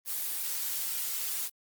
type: noise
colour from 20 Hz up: blue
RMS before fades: -33 dBFS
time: 0.05-1.5 s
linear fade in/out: 50 ms
effects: Opus 24 kbps